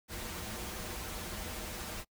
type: noise with comb filter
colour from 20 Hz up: pink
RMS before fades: -41 dBFS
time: 0.08-2.05 s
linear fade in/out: 50 ms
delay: 7.2 ms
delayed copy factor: -0.65
effects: noise-tail reverb RT60 0.1 s tail -25 dB re dry